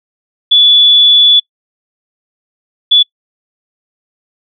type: tone bursts at uneven times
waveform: sine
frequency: 3440 Hz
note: A7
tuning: 40 cents flat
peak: -3 dBFS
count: 2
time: 0.51-1.4 / 2.91-3.03 s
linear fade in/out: 10 ms
effects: noise-tail reverb RT60 0.1 s tail -26 dB re dry